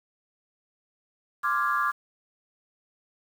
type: chord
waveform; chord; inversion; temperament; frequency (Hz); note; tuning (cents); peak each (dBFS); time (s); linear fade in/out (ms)
sine; D half-diminished seventh; third; equal with one note detuned; 1046.5 / 1178.1 / 1396.9 / 1661.2; C6 / D6 / F6 / Ab6; 0 / +5 / 0 / 0; -31 / -25 / -29 / -30; 1.43-1.92; 20
effects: tanh soft clip ceiling -12 dBFS + 8-bit